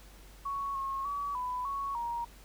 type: tone with pitch steps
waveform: sine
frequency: 1112 / 1086 / 1138 / 997 / 1110 / 942 Hz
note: C#6 / C#6 / C#6 / B5 / C#6 / A#5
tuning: +5 / -36 / +45 / +16 / +2 / +18 cents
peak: -32 dBFS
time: 0.45-2.25 s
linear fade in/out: 10 ms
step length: 300 ms
effects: added 48 Hz sine -52 dBFS peak until 2.44 s + pink hiss -57 dBFS RMS until 2.44 s